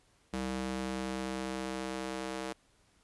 square tone with high-pass filter sweep, 64.8 Hz, C2, 16 cents flat, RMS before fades -37 dBFS, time 0.33-2.53 s, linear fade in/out 5 ms, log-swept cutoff 170 to 360 Hz, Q 1, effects pink hiss -68 dBFS RMS until 3.03 s + resampled to 24000 Hz

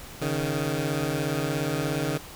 15% pulse beating tone pair, 138.59 / 155.59 Hz, C#3 / D#3, 0 / 0 cents, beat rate 17 Hz, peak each -22 dBFS, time 0.21-2.18 s, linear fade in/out 10 ms, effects pink hiss -43 dBFS RMS until 2.35 s

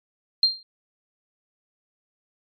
sine tone with exponential decay, 4186 Hz, C8, in tune, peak -11 dBFS, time 0.43-0.63 s, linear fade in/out 2 ms, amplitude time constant 43 ms, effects MP3 96 kbps

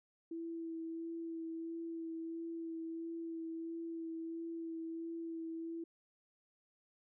sine tone with vibrato, 329.6 Hz, E4, in tune, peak -40 dBFS, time 0.31-5.84 s, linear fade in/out 5 ms, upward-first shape sine, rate 1.5 Hz, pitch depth 16 cents each way, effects none

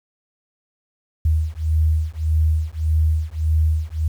sine beating tone pair, 77.78 / 79.48 Hz, D#2 / D#2, 0 / +37 cents, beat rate 1.7 Hz, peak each -19 dBFS, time 1.25-4.08 s, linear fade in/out 5 ms, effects 8-bit

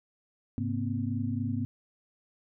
sine tone cluster, 104.1 / 134.2 / 236.6 / 260.5 Hz, G#2 / C3 / A#3 / C4, +5 / +44 / +26 / -7 cents, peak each -32 / -38 / -33 / -35 dBFS, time 0.58-1.65 s, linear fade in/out 0 ms, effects none

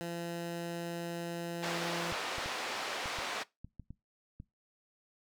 15% pulse tone, 170.6 Hz, F3, 40 cents flat, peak -31 dBFS, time 0.01-2.12 s, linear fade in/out 0 ms
pink band-pass noise, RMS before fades -38 dBFS, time 1.62-3.44 s, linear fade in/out 20 ms, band 550 to 4700 Hz, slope 12 dB/octave
clicks, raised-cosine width 5 ms, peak -33 dBFS, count 9, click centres 2.124 / 2.383 / 2.46 / 3.058 / 3.187 / 3.646 / 3.797 / 3.906 / 4.401 s
effects noise-tail reverb RT60 0.2 s tail -20 dB re dry

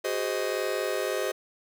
45% pulse chord, Ab dominant seventh, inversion third, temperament just, 373.8 / 415.3 / 519.1 / 623 Hz, Gb4 / Ab4 / C5 / Eb5, +18 / 0 / -14 / +2 cents, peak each -33 / -33 / -32 / -33 dBFS, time 0.04-1.32 s, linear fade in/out 10 ms, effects none

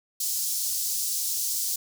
pink high-pass noise, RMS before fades -28 dBFS, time 0.2-1.76 s, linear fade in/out 5 ms, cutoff 5200 Hz, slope 24 dB/octave, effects none

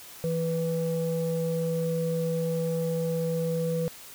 sine tone pair together, 164.82 / 493.9 Hz, E3 / B4, 0 / 0 cents, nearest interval octave + perfect fifth, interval 1900 cents, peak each -27 dBFS, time 0.24-3.88 s, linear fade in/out 0 ms, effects tanh soft clip ceiling -19 dBFS + white hiss -46 dBFS RMS until 4.14 s

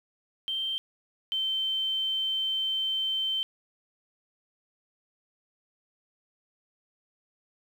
sine tone pair in turn, 3136 / 3100 Hz, G7 / G7, 0 / -20 cents, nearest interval unison, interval 20 cents, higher first, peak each -28 / -26 dBFS, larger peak second, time 0.48-0.78 / 1.32-3.43 s, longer second, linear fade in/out 0 ms, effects 9-bit

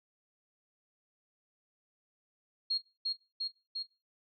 sine tone with echo, 4265 Hz, C8, 32 cents sharp, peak -28 dBFS, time 2.7-2.78 s, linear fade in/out 10 ms, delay 350 ms, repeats 3, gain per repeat -2 dB, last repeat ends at 3.83 s, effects noise-tail reverb RT60 0.3 s tail -21 dB re dry

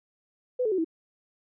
sine tone with pitch steps, 501 / 433.6 / 375.3 / 324.9 Hz, B4 / A4 / F#4 / E4, +25 / -25 / +25 / -25 cents, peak -23 dBFS, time 0.59-0.846 s, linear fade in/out 10 ms, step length 64 ms, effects none

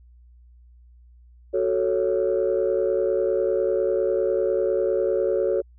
sine chord, F# minor, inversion none, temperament equal, 370 / 440 / 554.4 Hz, F#4 / A4 / C#5, 0 / 0 / 0 cents, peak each -23 dBFS, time 1.53-5.62 s, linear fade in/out 20 ms, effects tanh soft clip ceiling -13 dBFS + added 60 Hz sine -48 dBFS peak until 5.78 s

